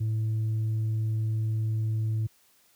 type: tone with tanh clipping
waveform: sine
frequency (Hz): 110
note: A2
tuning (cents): 0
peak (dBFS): -25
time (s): 0-2.27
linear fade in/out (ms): 10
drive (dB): 1
effects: white hiss -63 dBFS RMS until 2.75 s + high-pass 60 Hz 12 dB/octave